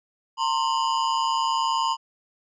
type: ring-modulated tone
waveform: square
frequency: 985 Hz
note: B5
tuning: 5 cents flat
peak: -19 dBFS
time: 0.37-1.97 s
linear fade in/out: 50 ms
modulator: 70.1 Hz
effects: resampled to 16000 Hz